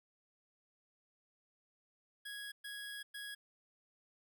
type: tone bursts at uneven times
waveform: 25% pulse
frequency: 1661.2 Hz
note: G#6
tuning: in tune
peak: -40 dBFS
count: 3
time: 2.25-2.52 / 2.64-3.03 / 3.14-3.35 s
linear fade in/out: 10 ms
effects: none